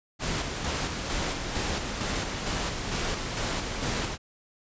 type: noise with tremolo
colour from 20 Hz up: pink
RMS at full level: -29 dBFS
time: 0.19-4.18 s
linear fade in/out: 50 ms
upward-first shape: square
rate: 2.2 Hz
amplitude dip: 35%
effects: resampled to 16000 Hz